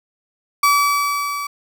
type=tone with level ramp; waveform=35% pulse; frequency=1148 Hz; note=D6; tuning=40 cents flat; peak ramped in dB=-9 to -22 dBFS; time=0.63-1.47 s; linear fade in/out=5 ms; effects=none

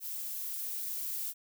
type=noise with level ramp; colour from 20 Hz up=violet; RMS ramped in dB=-39 to -36 dBFS; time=0-1.34 s; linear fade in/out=50 ms; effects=none

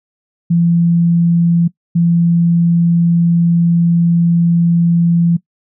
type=tone pair in turn; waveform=sine; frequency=170 / 170 Hz; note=F3 / F3; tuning=-46 / -46 cents; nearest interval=unison; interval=0 cents; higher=neither; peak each=-8 dBFS; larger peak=neither; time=0.5-1.68 / 1.95-5.37 s; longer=second; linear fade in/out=10 ms; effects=noise-tail reverb RT60 0.1 s tail -20 dB re dry

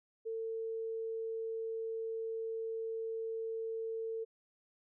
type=tone; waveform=sine; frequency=450 Hz; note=A4; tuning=39 cents sharp; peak=-36 dBFS; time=0.25-4.25 s; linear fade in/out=20 ms; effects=none

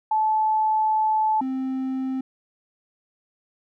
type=tone pair in turn; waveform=sine / triangle; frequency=868 / 262.4 Hz; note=A5 / C4; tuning=-24 / +5 cents; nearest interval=octave + major sixth; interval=2071 cents; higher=first; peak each=-18 / -22 dBFS; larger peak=first; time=0.11-1.41 / 1.41-2.21 s; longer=first; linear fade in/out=5 ms; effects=none

